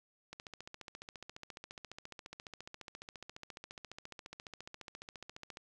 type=click train; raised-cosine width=0.2 ms; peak=-29 dBFS; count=77; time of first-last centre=0.33-5.571 s; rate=14.5 Hz; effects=none